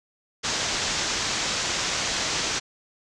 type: low-pass noise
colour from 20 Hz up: white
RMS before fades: -27 dBFS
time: 0.43-2.6 s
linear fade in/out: 20 ms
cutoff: 7100 Hz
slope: 48 dB/octave
effects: none